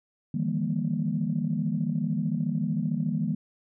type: tone cluster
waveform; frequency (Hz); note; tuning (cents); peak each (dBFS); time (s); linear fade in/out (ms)
sine; 153.1 / 166.6 / 200 / 235.3; D#3 / E3 / G3 / A#3; -28 / +19 / +35 / +16; -30; 0.34-3.35; 5
effects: tanh soft clip ceiling -15 dBFS